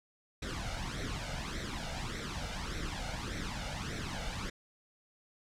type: noise with flanger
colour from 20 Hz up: pink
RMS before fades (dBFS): -38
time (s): 0.42-4.5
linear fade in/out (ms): 5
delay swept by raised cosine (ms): 0.51 to 1.41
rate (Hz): 1.7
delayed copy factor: +0.7
effects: low-pass 6000 Hz 12 dB/octave